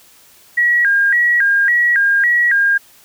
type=tone with vibrato; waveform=sine; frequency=1760 Hz; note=A6; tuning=in tune; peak=-10 dBFS; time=0.57-2.78 s; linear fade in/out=10 ms; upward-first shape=square; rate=1.8 Hz; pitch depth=150 cents each way; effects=white hiss -47 dBFS RMS until 3.04 s

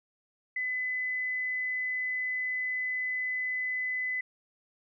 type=tone; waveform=sine; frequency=2011 Hz; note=B6; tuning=31 cents sharp; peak=-29 dBFS; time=0.56-4.21 s; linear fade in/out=5 ms; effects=none

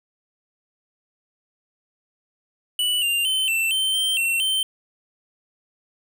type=tone with pitch steps; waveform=square; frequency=2961 / 2791 / 3070 / 2677 / 3102 / 3132 / 2712 / 3105 Hz; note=F#7 / F7 / G7 / E7 / G7 / G7 / E7 / G7; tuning=+1 / -2 / -37 / +26 / -19 / -2 / +49 / -17 cents; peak=-20 dBFS; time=2.79-4.63 s; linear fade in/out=2 ms; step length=230 ms; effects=9-bit

